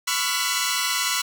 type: tone cluster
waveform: 10% pulse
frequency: 1006 / 1122 / 1346 / 1448 / 1994 Hz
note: B5 / C#6 / E6 / F#6 / B6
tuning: +32 / +21 / +36 / -38 / +16 cents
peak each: -20 dBFS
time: 0.07-1.22 s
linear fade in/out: 10 ms
effects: 8-bit